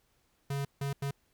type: tone bursts at uneven times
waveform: square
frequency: 139.6 Hz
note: C#3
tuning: 13 cents sharp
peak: -32 dBFS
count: 3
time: 0.5-0.65 / 0.81-0.93 / 1.02-1.11 s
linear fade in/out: 5 ms
effects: pink hiss -72 dBFS RMS until 1.33 s